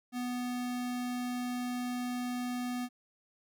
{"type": "tone", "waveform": "square", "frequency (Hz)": 246.9, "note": "B3", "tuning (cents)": 0, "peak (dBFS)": -34, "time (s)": [0.12, 2.89], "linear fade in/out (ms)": 50, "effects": []}